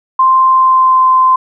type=tone with pitch glide; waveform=sine; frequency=1046 to 1035.8 Hz; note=C6 to C6; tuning=-1 to -18 cents; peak=-5 dBFS; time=0.19-1.36 s; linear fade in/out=5 ms; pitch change=-17 cents; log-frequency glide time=0.47-1.05 s; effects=none